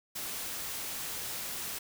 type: noise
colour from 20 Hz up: white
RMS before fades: -38 dBFS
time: 0.15-1.79 s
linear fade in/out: 10 ms
effects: none